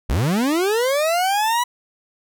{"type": "linear sweep", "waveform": "40% pulse", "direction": "up", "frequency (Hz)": [43.65, 987.8], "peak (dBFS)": -16, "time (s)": [0.09, 1.64], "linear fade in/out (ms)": 10, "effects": []}